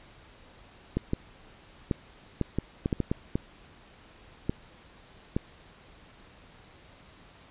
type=clicks; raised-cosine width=3 ms; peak=-13 dBFS; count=12; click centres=0.97 / 1.134 / 1.912 / 2.413 / 2.586 / 2.859 / 2.928 / 3.003 / 3.115 / 3.355 / 4.495 / 5.365 s; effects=pink hiss -54 dBFS RMS until 7.5 s + resampled to 8000 Hz